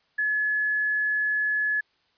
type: tone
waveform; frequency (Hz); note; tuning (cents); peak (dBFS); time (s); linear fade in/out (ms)
sine; 1706; G#6; +46; -22; 0.18-1.81; 10
effects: white hiss -67 dBFS RMS until 2.17 s + resampled to 11025 Hz